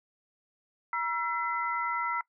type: tone cluster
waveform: sine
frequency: 955 / 1345 / 2027 Hz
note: A#5 / E6 / B6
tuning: +42 / +34 / +45 cents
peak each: -32 / -31 / -35 dBFS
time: 0.93-2.21 s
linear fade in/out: 2 ms
effects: noise-tail reverb RT60 0.1 s tail -21 dB re dry